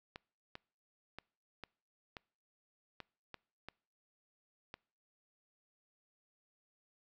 clicks, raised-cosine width 0.3 ms, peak -29 dBFS, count 9, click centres 0.159 / 0.554 / 1.186 / 1.637 / 2.168 / 3.003 / 3.343 / 3.686 / 4.741 s, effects noise-tail reverb RT60 0.5 s tail -26 dB re dry

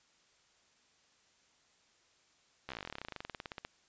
slowing click train, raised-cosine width 0.3 ms, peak -25 dBFS, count 29, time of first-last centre 2.69-3.649 s, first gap 14 ms, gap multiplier 1.06, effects white hiss -69 dBFS RMS until 3.88 s + resampled to 16000 Hz

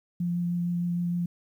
sine tone with vibrato, 174.1 Hz, F3, 5 cents flat, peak -25 dBFS, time 0.2-1.26 s, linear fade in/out 5 ms, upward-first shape sine, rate 6.5 Hz, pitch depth 10 cents each way, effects 10-bit

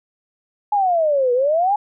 sine exponential two-way sweep, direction down then up, 849 to 479.5 to 849 Hz, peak -14 dBFS, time 0.72-1.76 s, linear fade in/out 5 ms, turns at 1.33 s, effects none

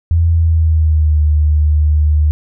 sine tone with pitch glide, 83.4 to 75.6 Hz, E2 to D#2, +21 to -49 cents, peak -8 dBFS, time 0.11-2.31 s, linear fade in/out 0 ms, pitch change -170 cents, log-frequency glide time 0.29-1.21 s, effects none

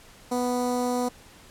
15% pulse tone with notch filter, 246.9 Hz, B3, in tune, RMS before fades -26 dBFS, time 0.31-1.09 s, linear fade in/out 10 ms, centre 2600 Hz, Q 0.53, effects pink hiss -51 dBFS RMS until 1.5 s + low-pass 12000 Hz 12 dB/octave

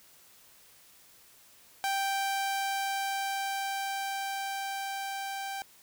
sawtooth tone with level ramp, 784 Hz, G5, in tune, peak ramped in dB -24 to -31 dBFS, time 1.84-5.62 s, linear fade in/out 0 ms, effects white hiss -58 dBFS RMS until 5.82 s

